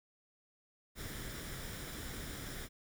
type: noise with comb filter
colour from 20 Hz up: pink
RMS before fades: -44 dBFS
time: 0.95-2.69 s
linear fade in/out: 50 ms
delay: 0.56 ms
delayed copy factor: +0.5
effects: none